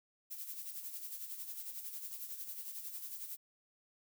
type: noise with tremolo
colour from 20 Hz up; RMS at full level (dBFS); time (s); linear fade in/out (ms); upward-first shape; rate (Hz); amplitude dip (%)
violet; -43; 0.3-3.37; 20; sine; 11; 55
effects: none